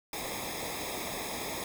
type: noise with comb filter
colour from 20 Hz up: pink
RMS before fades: -37 dBFS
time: 0.13-1.64 s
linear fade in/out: 2 ms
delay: 0.68 ms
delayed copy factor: -0.8
effects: none

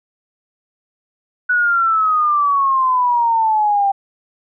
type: exponential sweep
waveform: sine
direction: down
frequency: 1482 to 784 Hz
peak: -12 dBFS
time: 1.49-3.92 s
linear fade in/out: 10 ms
effects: none

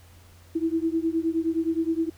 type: beating tone pair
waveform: sine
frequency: 323.1 / 332.7 Hz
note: E4 / E4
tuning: -35 / +16 cents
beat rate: 9.6 Hz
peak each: -25 / -26 dBFS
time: 0.55-2.1 s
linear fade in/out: 10 ms
effects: added 87 Hz sine -50 dBFS peak until 2.17 s + pink hiss -56 dBFS RMS until 2.17 s

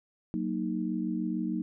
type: chord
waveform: sine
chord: D# minor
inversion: first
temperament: just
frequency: 186.68 / 233.3 / 311.1 Hz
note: F#3 / A#3 / D#4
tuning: +16 / +2 / 0 cents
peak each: -33 dBFS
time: 0.34-1.62 s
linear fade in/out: 0 ms
effects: none

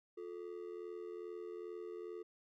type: ring-modulated tone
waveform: triangle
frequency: 396.3 Hz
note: G4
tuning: 19 cents sharp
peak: -39 dBFS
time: 0.17-2.23 s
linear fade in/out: 10 ms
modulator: 41.2 Hz
effects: none

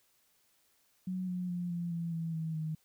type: tone with pitch steps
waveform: sine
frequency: 184.6 / 180.38 / 176.26 / 172.24 / 168.3 / 164.46 / 160.7 / 157.03 Hz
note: F#3 / F#3 / F3 / F3 / E3 / E3 / E3 / D#3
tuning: -4 / -44 / +16 / -24 / +36 / -4 / -44 / +16 cents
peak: -33 dBFS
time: 1.07-2.75 s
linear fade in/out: 5 ms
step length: 210 ms
effects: white hiss -71 dBFS RMS until 2.84 s

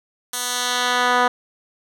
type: tone with band-pass filter sweep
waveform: 10% pulse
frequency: 246.9 Hz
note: B3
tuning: in tune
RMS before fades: -20 dBFS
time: 0.33-1.28 s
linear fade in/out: 5 ms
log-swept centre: 10000 to 1100 Hz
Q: 0.73
effects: none

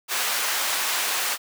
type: high-pass noise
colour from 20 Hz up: pink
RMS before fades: -25 dBFS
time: 0.08-1.38 s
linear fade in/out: 50 ms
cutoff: 1000 Hz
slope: 12 dB/octave
effects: none

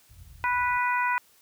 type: low-pass noise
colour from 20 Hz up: pink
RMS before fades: -45 dBFS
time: 0.09-0.79 s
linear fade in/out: 20 ms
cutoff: 110 Hz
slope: 24 dB/octave
type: harmonic tone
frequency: 492.4 Hz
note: B4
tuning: 5 cents flat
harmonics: 2 / 3 / 4 / 5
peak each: -25 / -29 / -31 / -33 dBFS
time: 0.44-1.18 s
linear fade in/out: 0 ms
effects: white hiss -60 dBFS RMS until 1.41 s + high-pass 60 Hz 12 dB/octave

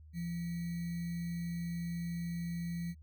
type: tone with sample-and-hold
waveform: sine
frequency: 170.6 Hz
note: F3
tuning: 40 cents flat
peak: -35 dBFS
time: 0.13-2.95 s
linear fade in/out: 50 ms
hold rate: 2100 Hz
effects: added 77 Hz sine -52 dBFS peak until 3.02 s

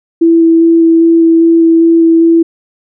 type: tone with vibrato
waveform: sine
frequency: 330.6 Hz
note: E4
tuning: 5 cents sharp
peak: -3 dBFS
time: 0.21-2.43 s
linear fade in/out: 10 ms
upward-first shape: square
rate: 2.5 Hz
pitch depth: 8 cents each way
effects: none

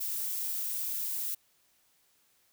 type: noise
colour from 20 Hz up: violet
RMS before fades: -34 dBFS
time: 0-1.35 s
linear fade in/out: 10 ms
effects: white hiss -69 dBFS RMS until 2.52 s

